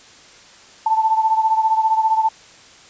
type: beating tone pair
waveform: sine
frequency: 880 / 895 Hz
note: A5 / A5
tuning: 0 / +29 cents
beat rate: 15 Hz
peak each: -15 / -20 dBFS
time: 0.86-2.29 s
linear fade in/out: 5 ms
effects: white hiss -45 dBFS RMS until 2.89 s + resampled to 16000 Hz